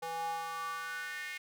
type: tone with high-pass filter sweep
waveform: square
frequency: 164.81 Hz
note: E3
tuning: in tune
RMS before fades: -39 dBFS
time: 0.02-1.38 s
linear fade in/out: 10 ms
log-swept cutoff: 660 to 2100 Hz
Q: 5.3
effects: none